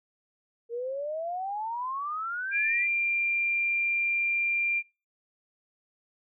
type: exponential sweep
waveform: sine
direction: up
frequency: 458.1 to 2049 Hz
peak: -30 dBFS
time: 0.69-2.88 s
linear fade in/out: 50 ms
type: tone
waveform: sine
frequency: 2382 Hz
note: D7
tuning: 24 cents sharp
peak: -24 dBFS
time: 2.51-4.83 s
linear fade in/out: 50 ms
effects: noise-tail reverb RT60 0.3 s tail -26 dB re dry